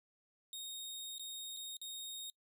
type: tone with dropouts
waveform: sawtooth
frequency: 3717 Hz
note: A#7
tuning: 6 cents flat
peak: -40 dBFS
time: 0.53-2.3 s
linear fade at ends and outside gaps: 1 ms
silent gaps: 1.182-1.195 / 1.566-1.57 / 1.769-1.815 s
effects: noise-tail reverb RT60 0.1 s tail -26 dB re dry